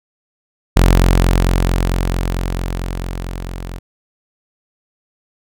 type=tone with level ramp; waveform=sawtooth; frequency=44.48 Hz; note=F1; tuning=32 cents sharp; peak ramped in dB=-3 to -22 dBFS; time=0.76-3.79 s; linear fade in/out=10 ms; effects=none